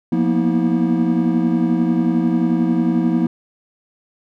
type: tone cluster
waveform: triangle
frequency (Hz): 175.6 / 232.7 / 243.9 / 322.3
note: F3 / A#3 / B3 / E4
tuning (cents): +10 / -3 / -21 / -39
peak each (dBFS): -18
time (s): 0.12-3.27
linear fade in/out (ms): 5
effects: none